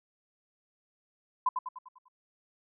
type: tone with echo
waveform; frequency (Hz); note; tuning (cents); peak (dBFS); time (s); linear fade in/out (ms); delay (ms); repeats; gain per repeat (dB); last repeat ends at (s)
sine; 1013; B5; +44; -22; 1.46-1.49; 5; 99; 6; -6; 2.084
effects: none